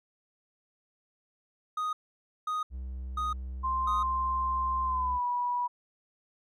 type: tone bursts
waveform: triangle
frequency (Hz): 1244.5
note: D#6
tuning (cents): 0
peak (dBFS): -27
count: 4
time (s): 1.77-4.03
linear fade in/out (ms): 5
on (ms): 160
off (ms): 540
type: tone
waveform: triangle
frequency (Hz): 64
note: C2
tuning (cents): -38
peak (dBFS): -33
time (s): 2.7-5.2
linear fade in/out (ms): 50
type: tone with pitch glide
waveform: sine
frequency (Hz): 1046.5 to 976.4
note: C6 to B5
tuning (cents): 0 to -20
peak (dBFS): -27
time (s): 3.63-5.68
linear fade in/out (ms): 20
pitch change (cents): -120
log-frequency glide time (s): 4.83-5.24
effects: none